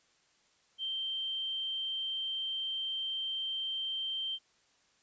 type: tone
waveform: sine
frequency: 3136 Hz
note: G7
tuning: in tune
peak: -33 dBFS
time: 0.78-4.39 s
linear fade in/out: 50 ms
effects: white hiss -69 dBFS RMS until 5.02 s + resampled to 16000 Hz